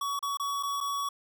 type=tone with dropouts; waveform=square; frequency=1127 Hz; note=C#6; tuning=28 cents sharp; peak=-30 dBFS; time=0.01-1.09 s; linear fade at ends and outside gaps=5 ms; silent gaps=0.192-0.226 / 0.372-0.397 / 0.628-0.632 / 0.805-0.809 s; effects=none